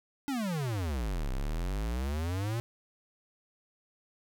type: exponential two-way sweep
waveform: square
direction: down then up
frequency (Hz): 291.5 to 31.33 to 120.2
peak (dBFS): -31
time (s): 0.28-2.6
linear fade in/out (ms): 0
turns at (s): 1.31
effects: none